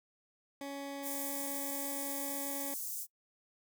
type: tone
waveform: 20% pulse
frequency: 279.3 Hz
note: C#4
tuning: 13 cents sharp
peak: -35 dBFS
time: 0.61-2.74 s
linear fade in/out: 2 ms
type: high-pass noise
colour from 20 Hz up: white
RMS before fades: -40 dBFS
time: 1.02-3.07 s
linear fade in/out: 50 ms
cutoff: 6400 Hz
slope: 24 dB/octave
effects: noise-tail reverb RT60 0.1 s tail -23 dB re dry